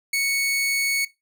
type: tone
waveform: sawtooth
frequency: 2217 Hz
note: C#7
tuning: in tune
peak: -17 dBFS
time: 0.13-1.05 s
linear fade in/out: 5 ms
effects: noise-tail reverb RT60 0.2 s tail -18 dB re dry